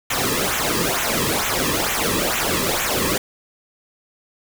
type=noise with flanger; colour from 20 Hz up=pink; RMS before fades=-21 dBFS; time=0.1-3.18 s; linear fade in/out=5 ms; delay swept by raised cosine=0.2 to 1.4 ms; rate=2.2 Hz; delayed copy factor=-0.75; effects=none